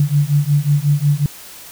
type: beating tone pair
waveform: sine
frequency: 142.6 / 148.1 Hz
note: C#3 / D3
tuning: +49 / +15 cents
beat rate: 5.5 Hz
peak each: -15 dBFS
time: 0-1.26 s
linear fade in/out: 2 ms
effects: white hiss -37 dBFS RMS until 1.71 s